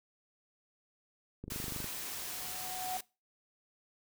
click train, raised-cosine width 3 ms, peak -29 dBFS, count 11, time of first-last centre 1.44-1.843 s, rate 24.8 Hz
white noise, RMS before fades -41 dBFS, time 1.5-3.01 s, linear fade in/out 5 ms
sine tone with exponential growth, 740 Hz, F#5, in tune, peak -33 dBFS, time 1.95-2.97 s, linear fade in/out 1 ms, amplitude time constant 220 ms
effects noise-tail reverb RT60 0.3 s tail -23 dB re dry

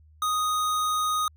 square tone, 1244.5 Hz, D#6, in tune, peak -24 dBFS, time 0.22-1.28 s, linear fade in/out 2 ms, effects added 77 Hz sine -52 dBFS peak until 1.36 s

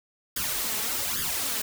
white noise with flanger, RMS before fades -29 dBFS, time 0.36-1.62 s, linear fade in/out 5 ms, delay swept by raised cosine 0.59 to 4.69 ms, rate 1.2 Hz, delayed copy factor +0.85, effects none

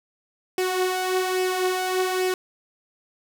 sawtooth tone with flanger, 370 Hz, F#4, in tune, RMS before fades -24 dBFS, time 0.58-2.34 s, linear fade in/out 2 ms, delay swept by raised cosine 0.37 to 4.07 ms, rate 1.2 Hz, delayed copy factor +0.5, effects none

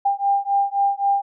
sine beating tone pair, 796 / 799.8 Hz, G5 / G5, +26 / +35 cents, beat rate 3.8 Hz, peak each -20 dBFS, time 0.05-1.22 s, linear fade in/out 10 ms, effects none

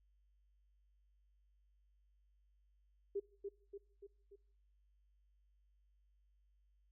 sine tone with echo, 400.2 Hz, G4, 36 cents sharp, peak -36 dBFS, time 3.15-3.2 s, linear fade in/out 10 ms, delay 290 ms, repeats 4, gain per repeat -5 dB, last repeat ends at 4.36 s, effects noise-tail reverb RT60 0.8 s tail -24 dB re dry + added 50 Hz sine -70 dBFS peak until 6.91 s

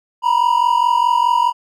triangle tone pair together, 941.2 / 986 Hz, A#5 / B5, +16 / -3 cents, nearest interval minor second, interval 81 cents, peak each -13 dBFS, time 0.22-1.53 s, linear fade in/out 50 ms, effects none

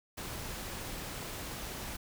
pink noise, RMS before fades -41 dBFS, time 0.17-1.97 s, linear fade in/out 10 ms, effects none

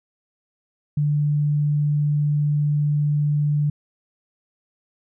sine tone, 147.5 Hz, D3, 8 cents sharp, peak -17 dBFS, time 0.97-3.7 s, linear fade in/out 5 ms, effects none

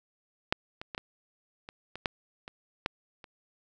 clicks, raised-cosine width 0.3 ms, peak -8 / -23 / -21 / -18 / -26 / -24 / -11 / -25 / -12 / -30 dBFS, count 10, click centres 0.525 / 0.815 / 0.948 / 0.979 / 1.689 / 1.956 / 2.058 / 2.479 / 2.861 / 3.242 s, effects none

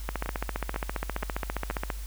two click trains, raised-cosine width 0.5 ms, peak -19 / -14 dBFS, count 4 / 28, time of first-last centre 0.26-1.709 / 0.09-1.902 s, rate 2.07 / 14.9 Hz, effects added 50 Hz sine -34 dBFS peak until 2.06 s + white hiss -48 dBFS RMS until 2.06 s

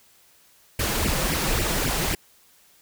pink noise with flanger, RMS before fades -24 dBFS, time 0.79-2.15 s, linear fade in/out 5 ms, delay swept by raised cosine 0.38 to 6.18 ms, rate 3.7 Hz, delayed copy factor +0.9, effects white hiss -57 dBFS RMS until 2.81 s

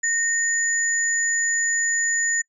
sine tone pair together, 1846 / 6958 Hz, A#6 / A8, -17 / -20 cents, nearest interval octave + major seventh, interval 2297 cents, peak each -22 dBFS, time 0.03-2.42 s, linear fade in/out 10 ms, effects noise-tail reverb RT60 0.1 s tail -25 dB re dry

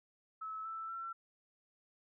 sine tone with pitch steps, 1299 / 1323.2 / 1347.9 Hz, E6 / E6 / E6, -26 / +6 / +38 cents, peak -40 dBFS, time 0.41-1.13 s, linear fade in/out 10 ms, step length 240 ms, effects none

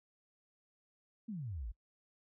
sine exponential sweep, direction down, 237.5 to 45.95 Hz, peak -39 dBFS, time 1.28-1.72 s, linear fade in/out 10 ms, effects noise-tail reverb RT60 0.1 s tail -24 dB re dry

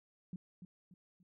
sine tone with echo, 180 Hz, F#3, 47 cents flat, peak -40 dBFS, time 0.33-0.36 s, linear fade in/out 2 ms, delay 290 ms, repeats 3, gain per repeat -8 dB, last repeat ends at 1.23 s, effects none

